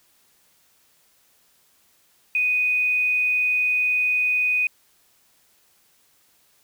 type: tone with quantisation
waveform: sine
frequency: 2489 Hz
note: D#7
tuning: in tune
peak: -18 dBFS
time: 2.35-4.67 s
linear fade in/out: 2 ms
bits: 8
effects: white hiss -61 dBFS RMS until 6.63 s